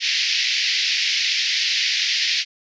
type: band-pass noise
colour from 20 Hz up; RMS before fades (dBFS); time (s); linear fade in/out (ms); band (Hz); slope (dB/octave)
white; -21; 0-2.45; 50; 1900 to 5400; 48
effects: resampled to 16000 Hz